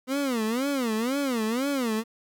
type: tone with vibrato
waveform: 30% pulse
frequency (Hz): 248.5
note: B3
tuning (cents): +11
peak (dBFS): -22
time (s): 0.07-2.04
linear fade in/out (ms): 50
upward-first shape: sine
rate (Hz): 2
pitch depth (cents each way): 240
effects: 10-bit